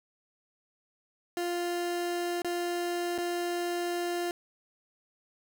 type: tone with dropouts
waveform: 30% pulse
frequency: 349.2 Hz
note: F4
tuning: in tune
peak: -27 dBFS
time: 1.37-4.31 s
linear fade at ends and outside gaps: 1 ms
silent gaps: 2.419-2.446 / 3.18-3.185 s
effects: none